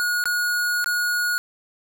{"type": "tone with dropouts", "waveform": "square", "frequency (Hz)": 1447, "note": "F#6", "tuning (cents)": -39, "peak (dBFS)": -21, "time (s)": [0, 1.38], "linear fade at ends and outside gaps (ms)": 0, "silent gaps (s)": [[0.24, 0.256], [0.843, 0.86]], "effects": []}